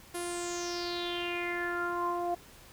sawtooth tone with low-pass filter sweep, 349.2 Hz, F4, in tune, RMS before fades -34 dBFS, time 0.14-2.35 s, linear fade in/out 10 ms, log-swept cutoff 11000 to 740 Hz, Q 6.5, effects pink hiss -54 dBFS RMS until 2.72 s

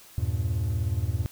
triangle chord, E diminished, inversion none, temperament equal with one note detuned, 80.48 / 98 / 116.54 Hz, E2 / G2 / Bb2, -41 / 0 / 0 cents, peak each -27 / -26 / -28 dBFS, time 0.18-1.26 s, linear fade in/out 0 ms, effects white hiss -51 dBFS RMS until 1.31 s

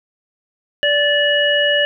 harmonic tone, 582 Hz, D5, 16 cents flat, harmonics 1 / 3 / 5, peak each -17 / -17 / -17 dBFS, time 0.83-1.85 s, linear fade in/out 0 ms, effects none

